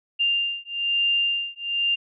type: beating tone pair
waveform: sine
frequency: 2794 / 2795.1 Hz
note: F7 / F7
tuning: 0 / +1 cents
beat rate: 1.1 Hz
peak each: -24 dBFS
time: 0.19-1.96 s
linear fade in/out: 20 ms
effects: none